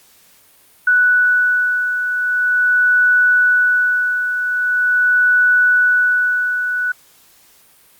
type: beating tone pair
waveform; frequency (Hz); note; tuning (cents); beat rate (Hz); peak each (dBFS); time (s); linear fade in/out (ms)
sine; 1480 / 1480.43; F#6 / F#6; 0 / +1; 0.43; -20 / -12; 0.87-6.92; 5
effects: white hiss -50 dBFS RMS until 7.99 s + Opus 48 kbps